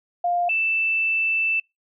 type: tone pair in turn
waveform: sine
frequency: 702 / 2650 Hz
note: F5 / E7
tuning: +9 / +9 cents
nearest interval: octave + major seventh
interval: 2300 cents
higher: second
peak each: -19 dBFS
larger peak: neither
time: 0.24-0.49 / 0.49-1.6 s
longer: second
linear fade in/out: 5 ms
effects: noise-tail reverb RT60 0.2 s tail -26 dB re dry